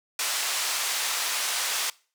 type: band-pass noise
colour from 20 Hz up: white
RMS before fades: -28 dBFS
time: 0.19-1.9 s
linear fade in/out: 2 ms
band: 770 to 8100 Hz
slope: 12 dB/octave
effects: noise-tail reverb RT60 0.4 s tail -23 dB re dry